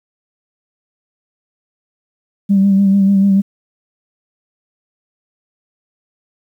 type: tone with vibrato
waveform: sine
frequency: 196.5 Hz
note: G3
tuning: 4 cents sharp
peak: -7 dBFS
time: 2.49-3.42 s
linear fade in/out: 20 ms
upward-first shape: sine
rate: 6.8 Hz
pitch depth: 32 cents each way
effects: tanh soft clip ceiling -3 dBFS + 8-bit